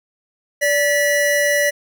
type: tone pair together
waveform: square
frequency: 580 / 1950.9 Hz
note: D5 / B6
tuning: -22 / -22 cents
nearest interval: octave + major sixth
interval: 2100 cents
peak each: -18 dBFS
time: 0.61-1.71 s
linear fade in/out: 20 ms
effects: none